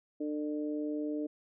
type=harmonic tone; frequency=150 Hz; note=D3; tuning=37 cents sharp; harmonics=2 / 3 / 4; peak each=-33 / -40 / -43 dBFS; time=0.2-1.27 s; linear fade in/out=10 ms; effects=none